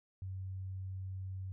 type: tone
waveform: sine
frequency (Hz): 94.6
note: F#2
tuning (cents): +39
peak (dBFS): -39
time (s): 0.22-1.52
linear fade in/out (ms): 0
effects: none